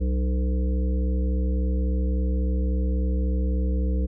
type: harmonic tone with a mistuned harmonic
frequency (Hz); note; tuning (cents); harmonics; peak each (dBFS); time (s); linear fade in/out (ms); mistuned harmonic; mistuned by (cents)
63.6; C2; -48; 1 / 3 / 5 / 7 / 8; -21 / -31 / -35 / -38 / -39; 0-4.07; 20; 5; -80
effects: none